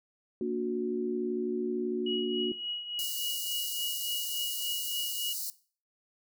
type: chord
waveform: sine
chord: Bb augmented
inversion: none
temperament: just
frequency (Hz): 233.1 / 291.4 / 364.2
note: Bb3 / D4 / F#4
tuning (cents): 0 / -13 / -27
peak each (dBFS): -34 / -36 / -31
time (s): 0.41-2.52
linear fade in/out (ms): 2
type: tone with tremolo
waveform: sine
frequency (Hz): 2906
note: F#7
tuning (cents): -32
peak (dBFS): -32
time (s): 2.06-5.33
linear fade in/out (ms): 5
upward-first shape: triangle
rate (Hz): 3.5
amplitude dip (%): 70
type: high-pass noise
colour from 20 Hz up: white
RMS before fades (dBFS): -36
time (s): 2.99-5.5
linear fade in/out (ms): 0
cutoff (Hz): 4100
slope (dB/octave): 96
effects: noise-tail reverb RT60 0.4 s tail -18 dB re dry